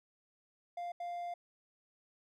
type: tone bursts at uneven times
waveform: triangle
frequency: 698.5 Hz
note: F5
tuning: in tune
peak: -36 dBFS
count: 2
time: 0.77-0.92 / 1-1.34 s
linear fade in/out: 5 ms
effects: none